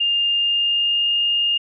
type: tone with pitch glide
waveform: sine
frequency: 2811 to 2829 Hz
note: F7 to F7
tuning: +11 to +22 cents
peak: -16 dBFS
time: 0-1.58 s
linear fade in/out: 10 ms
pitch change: +11 cents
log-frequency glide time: 0.34-1.08 s
effects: none